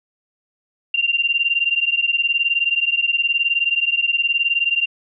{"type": "beating tone pair", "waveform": "sine", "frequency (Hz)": [2768, 2787], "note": ["F7", "F7"], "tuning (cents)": [-16, -4], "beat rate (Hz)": 19, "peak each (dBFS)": [-19, -19], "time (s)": [0.94, 4.86], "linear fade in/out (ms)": 5, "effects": []}